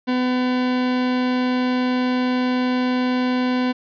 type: tone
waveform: 40% pulse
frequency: 251.7 Hz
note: B3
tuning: 33 cents sharp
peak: -17 dBFS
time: 0.07-3.73 s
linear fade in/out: 20 ms
effects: resampled to 11025 Hz + 9-bit